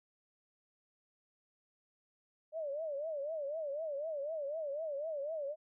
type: tone with vibrato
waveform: sine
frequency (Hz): 600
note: D5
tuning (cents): +37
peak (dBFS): -36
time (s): 2.52-5.56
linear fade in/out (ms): 50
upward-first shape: triangle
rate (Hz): 4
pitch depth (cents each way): 180
effects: none